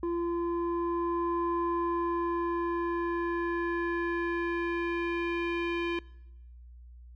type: tone with low-pass filter sweep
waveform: square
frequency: 342.5 Hz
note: F4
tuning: 34 cents flat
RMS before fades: -31 dBFS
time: 0.03-5.99 s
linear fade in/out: 2 ms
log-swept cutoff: 750 to 2700 Hz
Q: 2.9
effects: noise-tail reverb RT60 0.9 s tail -22 dB re dry + added 60 Hz sine -47 dBFS peak until 7.15 s